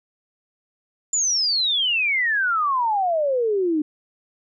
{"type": "exponential sweep", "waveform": "sine", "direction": "down", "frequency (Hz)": [7210, 294.1], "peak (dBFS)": -18, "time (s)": [1.13, 3.82], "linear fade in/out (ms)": 5, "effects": []}